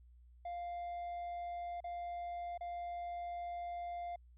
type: tone with dropouts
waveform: triangle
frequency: 698.5 Hz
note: F5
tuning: in tune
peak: -38 dBFS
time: 0.45-4.16 s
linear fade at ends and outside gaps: 5 ms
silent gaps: 1.805-1.841 / 2.577-2.608 s
effects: added 60 Hz sine -58 dBFS peak until 4.37 s + resampled to 8000 Hz